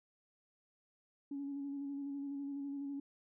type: tone with vibrato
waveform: sine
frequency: 280.3 Hz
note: C#4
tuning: 19 cents sharp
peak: -38 dBFS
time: 1.31-3 s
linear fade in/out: 5 ms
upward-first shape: square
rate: 12 Hz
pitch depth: 20 cents each way
effects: tanh soft clip ceiling -34 dBFS